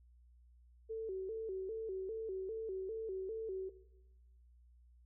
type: tone with vibrato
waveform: sine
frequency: 410.8 Hz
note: G#4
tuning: 19 cents flat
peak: -38 dBFS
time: 0.89-3.7 s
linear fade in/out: 20 ms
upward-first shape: square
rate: 2.5 Hz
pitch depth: 140 cents each way
effects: noise-tail reverb RT60 1.0 s tail -17 dB re dry + added 60 Hz sine -61 dBFS peak until 5.05 s